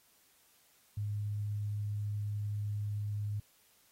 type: tone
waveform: sine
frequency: 103.83 Hz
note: G#2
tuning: in tune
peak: -33 dBFS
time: 0.97-3.4 s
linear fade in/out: 5 ms
effects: white hiss -67 dBFS RMS until 3.91 s + AAC 48 kbps